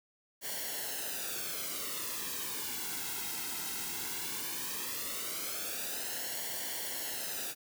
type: noise with flanger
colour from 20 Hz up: white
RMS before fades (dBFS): -38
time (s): 0.41-7.55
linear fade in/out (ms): 50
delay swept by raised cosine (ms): 0.79 to 1.72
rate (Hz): 0.16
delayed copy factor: -0.7
effects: none